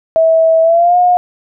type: tone with pitch glide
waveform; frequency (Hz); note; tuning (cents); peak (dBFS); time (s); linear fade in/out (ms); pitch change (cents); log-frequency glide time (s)
sine; 650 to 717.1; E5 to F5; -24 to +46; -6; 0.16-1.17; 0; +170; 0.62-0.97
effects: none